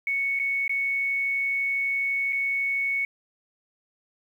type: tone with dropouts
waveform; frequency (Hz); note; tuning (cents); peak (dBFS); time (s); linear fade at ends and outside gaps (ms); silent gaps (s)
sine; 2217; C#7; 0; -23; 0.07-3.05; 2; 0.391-0.397 / 0.679-0.694 / 2.325-2.329
effects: 9-bit